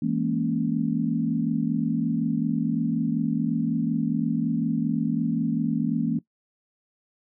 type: chord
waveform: sine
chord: A# half-diminished seventh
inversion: second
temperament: equal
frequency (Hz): 164.81 / 207.7 / 233.1 / 277.2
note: E3 / G#3 / A#3 / C#4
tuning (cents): 0 / 0 / 0 / 0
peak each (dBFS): -28 / -30 / -25 / -28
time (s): 0.02-6.19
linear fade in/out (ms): 5
effects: noise-tail reverb RT60 0.1 s tail -19 dB re dry